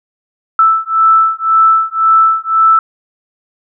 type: beating tone pair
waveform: sine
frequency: 1318.5 / 1320.4 Hz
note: E6 / E6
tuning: 0 / +2 cents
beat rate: 1.9 Hz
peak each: -10 dBFS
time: 0.59-2.79 s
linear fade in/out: 2 ms
effects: none